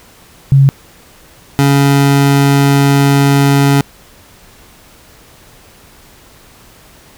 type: tone pair in turn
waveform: sine / 25% pulse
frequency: 136.9 / 139.94 Hz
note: C#3 / C#3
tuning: -21 / +17 cents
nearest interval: unison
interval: 38 cents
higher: second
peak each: -3 dBFS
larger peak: neither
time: 0.52-0.69 / 1.59-3.81 s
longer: second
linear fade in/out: 0 ms
effects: pink hiss -42 dBFS RMS until 7.17 s